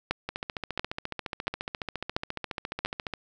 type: two click trains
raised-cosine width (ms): 0.3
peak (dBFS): -10 / -16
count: 5 / 42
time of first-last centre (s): 0.11-2.85 / 0.29-3.137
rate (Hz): 1.46 / 14.4
effects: none